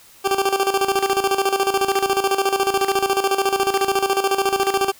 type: tone with tremolo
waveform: 20% pulse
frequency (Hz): 390.9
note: G4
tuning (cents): -5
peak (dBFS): -10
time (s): 0.24-4.92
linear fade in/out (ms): 20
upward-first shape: square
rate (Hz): 14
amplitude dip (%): 70
effects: white hiss -48 dBFS RMS until 4.99 s